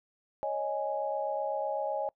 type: chord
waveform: sine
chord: C# suspended second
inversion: none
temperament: equal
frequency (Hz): 554.4 / 622.3 / 830.6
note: C#5 / D#5 / G#5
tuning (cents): 0 / 0 / 0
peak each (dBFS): -34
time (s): 0.43-2.09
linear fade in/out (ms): 0
effects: noise-tail reverb RT60 0.1 s tail -24 dB re dry